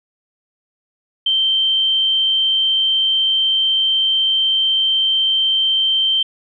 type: tone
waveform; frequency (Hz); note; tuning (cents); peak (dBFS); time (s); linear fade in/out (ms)
sine; 3126; G7; -6; -13; 1.26-6.23; 5
effects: none